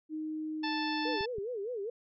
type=tone with pitch glide; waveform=sine; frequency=311 to 307.1 Hz; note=D#4 to D#4; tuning=-1 to -23 cents; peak=-34 dBFS; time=0.09-1.2 s; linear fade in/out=50 ms; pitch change=-22 cents; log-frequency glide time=0.56-1.04 s
type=harmonic tone; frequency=880 Hz; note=A5; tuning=in tune; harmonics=1 / 2 / 3 / 4 / 5 / 6; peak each=-36 / -39 / -41 / -42 / -43 / -44 dBFS; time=0.63-1.26 s; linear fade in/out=10 ms
type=tone with vibrato; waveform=sine; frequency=444.5 Hz; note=A4; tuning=18 cents sharp; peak=-34 dBFS; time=1.05-1.9 s; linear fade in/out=5 ms; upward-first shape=sine; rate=4.9 Hz; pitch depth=220 cents each way
type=clicks; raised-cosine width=5 ms; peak=-33 dBFS; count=2; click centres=1.209 / 1.384 s
effects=none